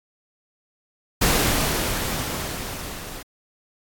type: noise with level ramp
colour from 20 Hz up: pink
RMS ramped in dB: -18 to -37 dBFS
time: 1.21-3.23 s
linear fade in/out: 10 ms
effects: AAC 64 kbps